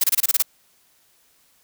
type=noise bursts; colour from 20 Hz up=blue; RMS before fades=-17 dBFS; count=8; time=0.01-0.424 s; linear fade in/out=5 ms; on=29 ms; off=26 ms; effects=white hiss -60 dBFS RMS until 1.63 s